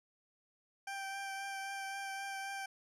20% pulse tone with vibrato, 784 Hz, G5, in tune, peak -35 dBFS, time 0.87-2.66 s, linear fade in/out 5 ms, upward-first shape triangle, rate 3.8 Hz, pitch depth 17 cents each way, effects low-pass 11000 Hz 12 dB/octave

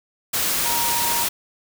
sine tone in noise, 941 Hz, A#5, 16 cents sharp, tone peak -25 dBFS, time 0.65-1.24 s, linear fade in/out 10 ms, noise white, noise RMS -22 dBFS, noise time 0.33-1.29 s, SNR -6 dB, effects none

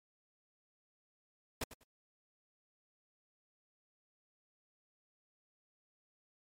pink noise with echo, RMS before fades -37 dBFS, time 1.61-1.64 s, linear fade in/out 5 ms, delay 98 ms, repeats 2, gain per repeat -14 dB, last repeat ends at 1.836 s, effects MP3 64 kbps

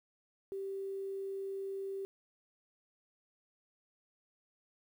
sine tone with quantisation, 390 Hz, G4, 9 cents flat, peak -37 dBFS, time 0.52-2.05 s, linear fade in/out 0 ms, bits 11, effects none

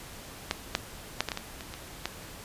clicks, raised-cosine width 0.2 ms, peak -9 / -7 / -7 / -13 / -13 / -15 / -22 / -21 / -12 dBFS, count 9, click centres 0.511 / 0.751 / 1.206 / 1.287 / 1.318 / 1.374 / 1.608 / 1.739 / 2.056 s, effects pink hiss -45 dBFS RMS until 2.44 s + resampled to 32000 Hz

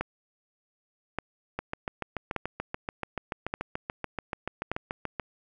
two click trains, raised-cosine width 0.5 ms, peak -16 / -14 dBFS, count 26 / 5, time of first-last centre 1.59-5.198 / 0.01-4.716 s, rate 6.93 / 0.85 Hz, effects none

